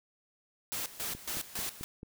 white noise with tremolo, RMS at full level -36 dBFS, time 0.72-1.84 s, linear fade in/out 0 ms, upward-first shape square, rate 3.6 Hz, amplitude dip 80%
click train, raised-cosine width 3 ms, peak -31 dBFS, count 5, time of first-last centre 1.15-2.031 s, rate 4.54 Hz
effects none

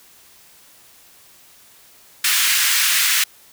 pink high-pass noise, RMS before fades -17 dBFS, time 2.24-3.24 s, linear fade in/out 5 ms, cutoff 1600 Hz, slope 24 dB/octave, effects white hiss -49 dBFS RMS until 3.52 s

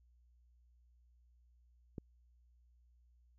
click, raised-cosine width 3 ms, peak -30 dBFS, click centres 1.982 s, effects added 60 Hz sine -65 dBFS peak until 3.38 s

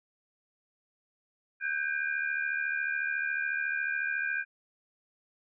sine tone cluster, 1529 / 1603 / 2412 Hz, G6 / G6 / D7, -44 / +38 / +46 cents, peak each -34 / -31 / -37 dBFS, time 1.6-4.45 s, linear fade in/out 50 ms, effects none

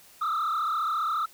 sine tone with frequency modulation, 1267 Hz, D#6, 31 cents sharp, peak -22 dBFS, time 0.21-1.26 s, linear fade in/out 10 ms, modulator 34.6 Hz, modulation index 2.2, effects tanh soft clip ceiling -24 dBFS + white hiss -54 dBFS RMS until 1.33 s

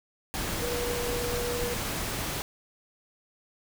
sine tone in noise, 482.8 Hz, B4, 39 cents flat, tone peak -31 dBFS, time 0.62-1.74 s, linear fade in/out 0 ms, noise pink, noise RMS -32 dBFS, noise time 0.34-2.42 s, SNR -2 dB, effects none

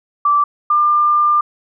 sine tone pair in turn, 1166 / 1196.7 Hz, D6 / D6, -13 / +32 cents, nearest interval unison, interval 45 cents, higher second, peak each -10 dBFS, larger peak neither, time 0.25-0.44 / 0.7-1.41 s, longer second, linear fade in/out 5 ms, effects none

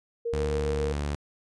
sine tone with tremolo, 466.7 Hz, A#4, 2 cents sharp, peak -26 dBFS, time 0.25-0.93 s, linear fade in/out 10 ms, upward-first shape triangle, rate 7.3 Hz, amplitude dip 35%
sawtooth tone with pitch glide, 73.42 to 72.58 Hz, D2 to D2, 0 to -20 cents, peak -24 dBFS, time 0.33-1.15 s, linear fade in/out 0 ms, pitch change -20 cents, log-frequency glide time 0.43-0.96 s
effects resampled to 22050 Hz

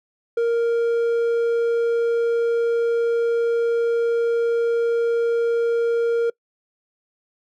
sine tone with hard clipping, 466.2 Hz, A#4, in tune, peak -18 dBFS, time 0.37-6.3 s, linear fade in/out 5 ms, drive 3 dB, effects noise-tail reverb RT60 0.1 s tail -25 dB re dry

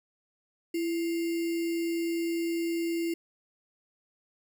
sine tone with sample-and-hold, 335.1 Hz, E4, 29 cents sharp, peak -27 dBFS, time 0.74-3.14 s, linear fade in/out 5 ms, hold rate 2450 Hz, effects none

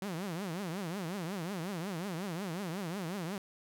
sawtooth tone with vibrato, 181.2 Hz, F#3, 36 cents flat, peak -32 dBFS, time 0.02-3.38 s, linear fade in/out 2 ms, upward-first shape triangle, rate 5.5 Hz, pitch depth 280 cents each way, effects none

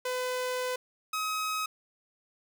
sawtooth tone pair in turn, 504 / 1270 Hz, B4 / D#6, +35 / +35 cents, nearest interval octave + major third, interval 1600 cents, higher second, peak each -26 dBFS, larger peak neither, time 0.05-0.76 / 1.13-1.66 s, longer first, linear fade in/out 5 ms, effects none

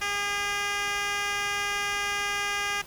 10% pulse tone with band-pass filter, 406.3 Hz, G#4, 38 cents flat, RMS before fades -29 dBFS, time 0.01-2.82 s, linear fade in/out 10 ms, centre 3000 Hz, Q 0.63, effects pink hiss -47 dBFS RMS until 2.86 s

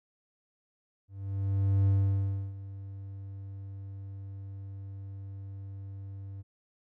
triangle tone with ADSR envelope, 98 Hz, G2, in tune, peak -19 dBFS, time 1.08-6.43 s, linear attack 790 ms, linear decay 660 ms, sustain -18 dB, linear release 25 ms, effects none

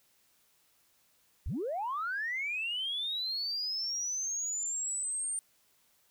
sine linear sweep, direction up, 38.28 to 8870 Hz, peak -31 dBFS, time 1.46-5.39 s, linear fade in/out 0 ms, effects tanh soft clip ceiling -27 dBFS + white hiss -69 dBFS RMS until 6.1 s

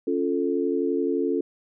sine chord, Db augmented, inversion none, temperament equal, 277.2 / 349.2 / 440 Hz, Db4 / F4 / A4, 0 / 0 / 0 cents, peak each -26 dBFS, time 0.07-1.41 s, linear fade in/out 5 ms, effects none

